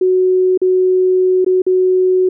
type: tone with dropouts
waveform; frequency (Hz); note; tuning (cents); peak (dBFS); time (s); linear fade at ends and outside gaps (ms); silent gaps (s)
sine; 370; F#4; 0; -9; 0.01-2.29; 5; 0.576-0.616 / 1.447-1.463 / 1.62-1.665
effects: none